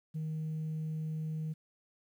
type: tone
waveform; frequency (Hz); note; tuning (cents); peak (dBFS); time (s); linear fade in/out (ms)
sine; 156.8; D#3; +14; -32; 0.14-1.54; 20
effects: tanh soft clip ceiling -32 dBFS + 11-bit